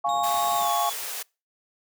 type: chord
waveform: sine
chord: Db major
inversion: first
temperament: equal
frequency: 698.5 / 830.6 / 1108.7 Hz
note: F5 / Ab5 / Db6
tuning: 0 / 0 / 0 cents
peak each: -26 dBFS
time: 0.04-0.9 s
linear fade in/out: 10 ms
type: noise with tremolo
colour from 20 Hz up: brown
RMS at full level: -40 dBFS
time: 0.06-0.69 s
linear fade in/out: 5 ms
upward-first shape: sine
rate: 11 Hz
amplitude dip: 25%
type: tone with pitch glide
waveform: 30% pulse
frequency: 3729 to 3400 Hz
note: A#7 to G#7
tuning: 0 to +40 cents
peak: -32 dBFS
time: 0.09-0.93 s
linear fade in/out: 0 ms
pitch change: -160 cents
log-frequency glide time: 0.56-0.69 s
type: high-pass noise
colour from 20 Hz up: white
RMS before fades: -33 dBFS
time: 0.23-1.23 s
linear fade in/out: 10 ms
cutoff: 390 Hz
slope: 96 dB/octave
effects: noise-tail reverb RT60 0.3 s tail -26 dB re dry + high-pass 200 Hz 12 dB/octave